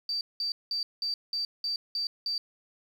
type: tone bursts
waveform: sine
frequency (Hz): 4646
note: D8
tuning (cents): -20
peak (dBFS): -28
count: 8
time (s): 0.09-2.38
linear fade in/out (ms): 2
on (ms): 120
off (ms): 190
effects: 9-bit